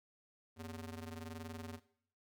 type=ring-modulated tone; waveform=sawtooth; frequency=164.1 Hz; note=E3; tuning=8 cents flat; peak=-38 dBFS; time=0.56-1.8 s; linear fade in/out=50 ms; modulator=71.5 Hz; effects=noise-tail reverb RT60 0.6 s tail -17 dB re dry